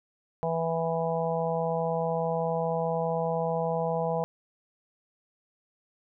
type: harmonic tone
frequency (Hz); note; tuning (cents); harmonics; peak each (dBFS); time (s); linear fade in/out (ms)
164.81; E3; 0; 1 / 3 / 4 / 5 / 6; -32 / -30 / -31 / -33 / -37; 0.43-4.24; 0
effects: none